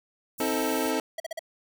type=band-stop noise; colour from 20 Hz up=white; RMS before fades=-39 dBFS; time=0.38-0.91 s; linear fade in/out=10 ms; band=330 to 7000 Hz; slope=24 dB/octave
type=chord; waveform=25% pulse; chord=A diminished; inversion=first; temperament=equal with one note detuned; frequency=261.6 / 317.8 / 440 Hz; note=C4 / Eb4 / A4; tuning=0 / +37 / 0 cents; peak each=-26 dBFS; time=0.4-1 s; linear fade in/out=2 ms
type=tone bursts; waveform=square; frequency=651 Hz; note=E5; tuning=22 cents flat; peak=-31 dBFS; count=4; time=1.18-1.393 s; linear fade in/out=5 ms; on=21 ms; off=43 ms
effects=none